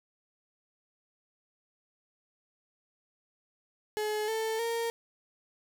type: tone with pitch steps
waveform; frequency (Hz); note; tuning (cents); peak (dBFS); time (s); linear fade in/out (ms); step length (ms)
35% pulse; 425.2 / 443.5 / 462.6; G#4 / A4 / A#4; +41 / +14 / -13; -28; 3.97-4.9; 0; 310
effects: none